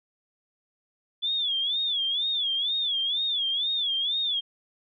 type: tone with vibrato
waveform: sine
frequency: 3433 Hz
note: A7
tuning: 43 cents flat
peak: -24 dBFS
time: 1.22-4.41 s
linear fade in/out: 20 ms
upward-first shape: sine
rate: 2.1 Hz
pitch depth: 140 cents each way
effects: none